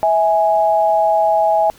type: tone pair together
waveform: sine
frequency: 650.8 / 830.6 Hz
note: E5 / G#5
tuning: -22 / 0 cents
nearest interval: major third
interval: 422 cents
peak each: -14 dBFS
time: 0.03-1.7 s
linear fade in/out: 0 ms
effects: pink hiss -46 dBFS RMS until 1.78 s